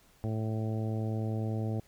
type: harmonic tone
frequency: 110 Hz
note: A2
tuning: in tune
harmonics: 1 / 2 / 3 / 4 / 5 / 6 / 7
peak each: -31 / -37 / -41 / -43 / -45 / -47 / -48 dBFS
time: 0.24-1.8 s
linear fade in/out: 0 ms
effects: pink hiss -63 dBFS RMS until 1.87 s